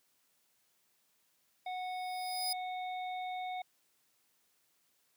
sawtooth tone with exponential growth, 4978 Hz, D#8, in tune, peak -29 dBFS, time 1.65-2.53 s, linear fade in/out 5 ms, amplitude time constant 190 ms
harmonic tone, 736 Hz, F#5, 9 cents flat, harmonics 1 / 3 / 5, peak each -37 / -47 / -51 dBFS, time 1.66-3.62 s, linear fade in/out 5 ms
effects white hiss -74 dBFS RMS until 5.16 s + high-pass 100 Hz 12 dB/octave

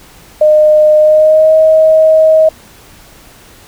sine tone with pitch glide, 611 to 632.5 Hz, D#5 to D#5, -32 to +28 cents, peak -3 dBFS, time 0.41-2.49 s, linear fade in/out 5 ms, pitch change +60 cents, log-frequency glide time 0.98-1.55 s, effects pink hiss -39 dBFS RMS until 3.67 s

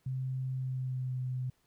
sine tone with pitch glide, 130.4 to 127.57 Hz, C3 to C3, -5 to -43 cents, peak -32 dBFS, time 0.06-1.5 s, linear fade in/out 5 ms, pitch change -38 cents, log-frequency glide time 0.54-1.19 s, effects pink hiss -73 dBFS RMS until 1.66 s

